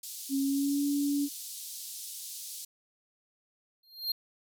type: band-pass noise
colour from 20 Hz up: white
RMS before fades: -42 dBFS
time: 0.03-2.65 s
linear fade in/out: 5 ms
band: 3800 to 14000 Hz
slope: 24 dB/octave
type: tone with pitch glide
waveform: sine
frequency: 273.4 to 285.2 Hz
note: C#4 to C#4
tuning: -24 to +49 cents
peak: -26 dBFS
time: 0.29-1.29 s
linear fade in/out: 50 ms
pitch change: +73 cents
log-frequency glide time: 0.41-0.81 s
type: tone with exponential growth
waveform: square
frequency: 4206 Hz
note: C8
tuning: 8 cents sharp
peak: -26 dBFS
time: 3.83-4.12 s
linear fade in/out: 5 ms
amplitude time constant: 62 ms
effects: none